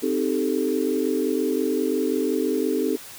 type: chord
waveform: sine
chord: A half-diminished seventh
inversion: first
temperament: equal with one note detuned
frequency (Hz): 261.6 / 311.1 / 394.3 / 440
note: C4 / Eb4 / G4 / A4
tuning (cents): 0 / 0 / +10 / 0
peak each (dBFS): -26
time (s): 0.02-2.97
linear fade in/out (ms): 20
effects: white hiss -41 dBFS RMS until 3.18 s